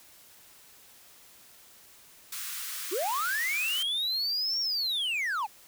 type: high-pass noise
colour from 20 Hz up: white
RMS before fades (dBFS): -37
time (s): 2.32-3.83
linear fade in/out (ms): 5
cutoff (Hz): 1100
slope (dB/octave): 48
type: linear two-way sweep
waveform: triangle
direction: up then down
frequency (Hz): 308.9 to 5588 to 756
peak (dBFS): -26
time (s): 2.91-5.47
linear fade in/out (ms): 20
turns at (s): 4.6
effects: white hiss -55 dBFS RMS until 5.67 s